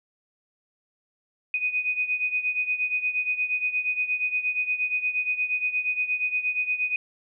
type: beating tone pair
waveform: sine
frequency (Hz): 2489 / 2497.5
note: D#7 / D#7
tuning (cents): 0 / +6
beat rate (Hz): 8.5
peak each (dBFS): -25 / -29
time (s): 1.54-6.96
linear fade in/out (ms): 2
effects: none